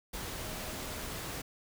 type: tone in noise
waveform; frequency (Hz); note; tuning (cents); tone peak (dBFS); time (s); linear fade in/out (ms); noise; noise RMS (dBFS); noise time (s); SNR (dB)
sine; 625; D#5; +8; -50; 0.38-1.04; 10; pink; -40; 0.13-1.42; -13
effects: none